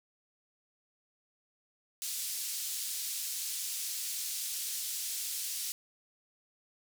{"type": "band-pass noise", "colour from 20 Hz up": "white", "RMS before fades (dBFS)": -37, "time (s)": [2.02, 5.72], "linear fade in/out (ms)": 0, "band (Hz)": [4100, 12000], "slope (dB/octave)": 12, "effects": []}